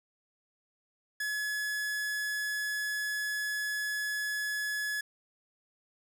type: tone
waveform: 45% pulse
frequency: 1700 Hz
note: G#6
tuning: 40 cents sharp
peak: -31 dBFS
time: 1.2-5.01 s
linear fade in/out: 5 ms
effects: none